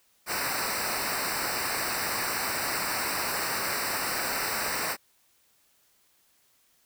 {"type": "noise with comb filter", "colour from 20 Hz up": "pink", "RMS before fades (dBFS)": -30, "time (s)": [0.26, 4.97], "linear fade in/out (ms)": 50, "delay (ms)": 0.3, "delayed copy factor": -0.95, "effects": ["white hiss -66 dBFS RMS until 6.85 s"]}